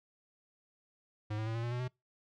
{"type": "tone with pitch steps", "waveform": "square", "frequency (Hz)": [106.2, 109.31, 112.51, 115.81, 119.21, 122.7, 126.29], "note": ["G#2", "A2", "A2", "A#2", "A#2", "B2", "B2"], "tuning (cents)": [39, -11, 39, -11, 39, -11, 39], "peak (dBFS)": -35, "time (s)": [1.3, 1.881], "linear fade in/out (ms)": 10, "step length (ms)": 83, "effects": ["noise-tail reverb RT60 0.2 s tail -24 dB re dry", "low-pass 4000 Hz 12 dB/octave"]}